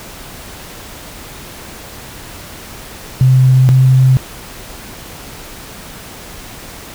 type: tone pair in turn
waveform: sine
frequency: 129.6 / 130.34 Hz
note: C3 / C3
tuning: -16 / -6 cents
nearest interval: unison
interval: 10 cents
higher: second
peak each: -5 dBFS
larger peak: neither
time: 3.21-3.69 / 3.69-4.17 s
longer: neither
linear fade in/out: 0 ms
effects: pink hiss -32 dBFS RMS until 6.94 s